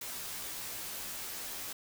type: noise with comb filter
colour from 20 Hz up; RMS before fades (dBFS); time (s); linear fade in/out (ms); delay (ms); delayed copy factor
white; -41; 0.01-1.73; 5; 14; -0.7
effects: none